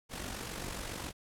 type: noise with amplitude modulation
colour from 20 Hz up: pink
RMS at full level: -38 dBFS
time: 0.09-1.13 s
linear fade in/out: 50 ms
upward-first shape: sine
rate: 47.4 Hz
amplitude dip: 55%
effects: low-pass 12000 Hz 12 dB/octave